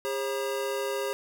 square tone cluster, 405 / 539 / 957 Hz, G#4 / C#5 / A#5, -43 / -49 / +45 cents, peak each -32 / -33 / -39 dBFS, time 0.05-1.13 s, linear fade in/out 0 ms, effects none

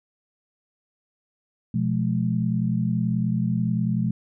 sine chord, F diminished, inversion second, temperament equal with one note detuned, 123.47 / 174.61 / 213.1 Hz, Cb3 / F3 / Ab3, 0 / 0 / +45 cents, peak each -25 dBFS, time 1.74-4.11 s, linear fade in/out 5 ms, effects none

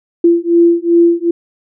sine beating tone pair, 339.4 / 342 Hz, F4 / F4, -49 / -36 cents, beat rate 2.6 Hz, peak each -10 dBFS, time 0.24-1.31 s, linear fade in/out 5 ms, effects none

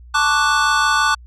square chord, D major seventh, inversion second, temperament equal, 880 / 1108.7 / 1174.7 / 1480 Hz, A5 / C#6 / D6 / F#6, 0 / 0 / 0 / 0 cents, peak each -22 / -23 / -19 / -18 dBFS, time 0.14-1.15 s, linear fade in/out 10 ms, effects added 60 Hz sine -38 dBFS peak until 1.26 s + low-pass 7000 Hz 12 dB/octave

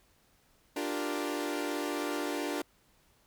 sawtooth chord, G minor seventh, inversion second, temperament equal, 293.7 / 349.2 / 392 / 466.2 Hz, D4 / F4 / G4 / Bb4, 0 / 0 / 0 / 0 cents, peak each -31 / -34 / -36 / -36 dBFS, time 0.76-2.62 s, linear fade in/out 5 ms, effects pink hiss -67 dBFS RMS until 3.26 s

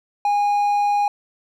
triangle tone, 820 Hz, G#5, 22 cents flat, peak -14 dBFS, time 0.25-1.08 s, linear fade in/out 2 ms, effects none

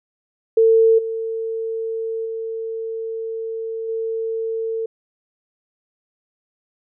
sine tone with level steps, 450 Hz, A4, 39 cents sharp, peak -10 / -22 / -24 / -21 dBFS, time 0.57-4.86 s, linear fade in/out 5 ms, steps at 0.98 / 2.25 / 3.88 s, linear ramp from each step 10 ms, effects none

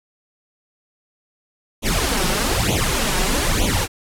pink noise with flanger, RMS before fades -19 dBFS, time 1.82-3.88 s, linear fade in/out 50 ms, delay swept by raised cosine 0.29 to 5.49 ms, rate 1.1 Hz, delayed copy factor +0.9, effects low-pass 12000 Hz 12 dB/octave

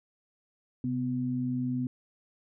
sine tone pair together, 130 / 250.4 Hz, C3 / B3, -11 / +24 cents, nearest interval major seventh, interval 1135 cents, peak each -33 / -29 dBFS, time 0.84-1.87 s, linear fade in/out 2 ms, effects none

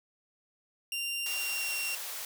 sawtooth tone with pitch glide, 2781 to 2749 Hz, F7 to F7, -8 to -28 cents, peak -29 dBFS, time 0.92-1.95 s, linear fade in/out 2 ms, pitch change -20 cents, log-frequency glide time 1.26-1.71 s
white high-pass noise, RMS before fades -39 dBFS, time 1.26-2.25 s, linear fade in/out 2 ms, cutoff 500 Hz, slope 24 dB/octave
effects none

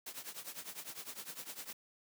white noise with tremolo, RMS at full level -43 dBFS, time 0.06-1.73 s, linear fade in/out 5 ms, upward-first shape triangle, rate 9.9 Hz, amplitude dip 90%, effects high-pass 150 Hz 12 dB/octave

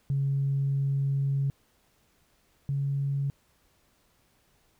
sine tone pair in turn, 138.2 / 139.4 Hz, C#3 / C#3, -5 / +10 cents, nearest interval unison, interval 15 cents, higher second, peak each -23 / -25 dBFS, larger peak first, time 0.1-1.5 / 2.69-3.3 s, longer first, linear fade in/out 0 ms, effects tanh soft clip ceiling -19 dBFS + pink hiss -67 dBFS RMS until 4.79 s

